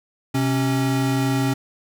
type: tone pair together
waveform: square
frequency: 128.9 / 273 Hz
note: C3 / C#4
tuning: -26 / -26 cents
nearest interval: octave + minor second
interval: 1300 cents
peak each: -22 dBFS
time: 0.34-1.54 s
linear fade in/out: 10 ms
effects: none